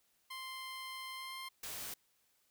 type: tone with pitch glide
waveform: 15% pulse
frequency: 1046.5 to 1055 Hz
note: C6 to C6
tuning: 0 to +14 cents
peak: -37 dBFS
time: 0.3-1.49 s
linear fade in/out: 10 ms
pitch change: +14 cents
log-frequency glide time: 1.12-1.38 s
type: noise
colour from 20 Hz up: white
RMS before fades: -44 dBFS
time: 1.63-1.94 s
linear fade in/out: 5 ms
effects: white hiss -75 dBFS RMS until 2.5 s